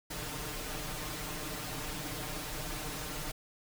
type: noise with comb filter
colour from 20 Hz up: pink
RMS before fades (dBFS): -39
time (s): 0.1-3.32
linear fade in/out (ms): 10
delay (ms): 6.6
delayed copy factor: +0.9
effects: none